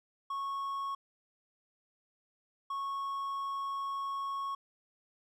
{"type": "tone bursts at uneven times", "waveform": "triangle", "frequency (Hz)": 1102, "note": "C#6", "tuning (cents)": -11, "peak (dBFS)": -32, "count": 2, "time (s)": [[0.3, 0.95], [2.7, 4.55]], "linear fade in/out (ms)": 5, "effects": []}